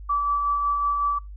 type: tone with tremolo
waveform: sine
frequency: 1155 Hz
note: D6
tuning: 29 cents flat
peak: -19 dBFS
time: 0.09-1.19 s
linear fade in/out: 10 ms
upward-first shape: sine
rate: 5.4 Hz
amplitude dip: 30%
effects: noise-tail reverb RT60 0.2 s tail -25 dB re dry + added 50 Hz sine -36 dBFS peak until 1.36 s